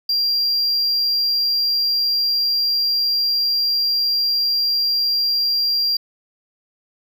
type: tone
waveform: triangle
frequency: 4759 Hz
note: D8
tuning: 22 cents sharp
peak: -15 dBFS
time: 0.09-5.97 s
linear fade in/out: 5 ms
effects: none